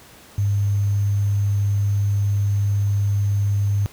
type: tone with sample-and-hold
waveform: sine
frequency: 101.2 Hz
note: G#2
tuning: 44 cents flat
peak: -16 dBFS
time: 0.38-3.86 s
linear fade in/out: 0 ms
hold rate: 6300 Hz
effects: pink hiss -46 dBFS RMS until 3.92 s + high-pass 60 Hz 12 dB/octave